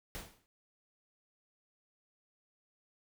pink noise with exponential decay, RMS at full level -40 dBFS, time 0.15-0.46 s, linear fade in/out 0 ms, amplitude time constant 67 ms, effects none

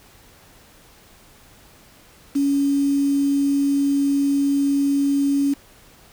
sine tone with quantisation, 280.3 Hz, C#4, 19 cents sharp, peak -16 dBFS, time 2.35-5.54 s, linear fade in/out 10 ms, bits 6, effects pink hiss -50 dBFS RMS until 6.12 s

